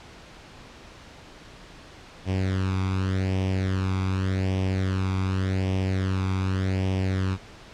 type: tone with flanger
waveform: sawtooth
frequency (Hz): 94.6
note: F#2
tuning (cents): +39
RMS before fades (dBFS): -25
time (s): 2.25-7.38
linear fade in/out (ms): 50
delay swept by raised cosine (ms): 0.35 to 0.85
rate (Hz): 0.86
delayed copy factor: +0.75
effects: pink hiss -46 dBFS RMS until 7.73 s + low-pass 5000 Hz 12 dB/octave